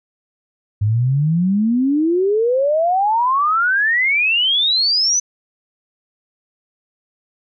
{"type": "exponential sweep", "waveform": "sine", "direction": "up", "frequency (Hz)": [100.6, 6140], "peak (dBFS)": -13, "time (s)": [0.81, 5.2], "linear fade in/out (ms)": 10, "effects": []}